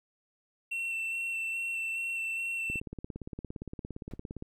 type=tone with vibrato; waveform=triangle; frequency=2700 Hz; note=E7; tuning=41 cents sharp; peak=-30 dBFS; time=0.71-2.8 s; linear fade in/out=10 ms; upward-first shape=square; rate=2.4 Hz; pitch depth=11 cents each way
type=click train; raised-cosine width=3 ms; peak=-26 dBFS; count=31; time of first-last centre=2.7-4.424 s; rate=17.4 Hz
type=noise with exponential decay; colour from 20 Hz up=brown; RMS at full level=-40 dBFS; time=4.11-4.19 s; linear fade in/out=2 ms; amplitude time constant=17 ms
effects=none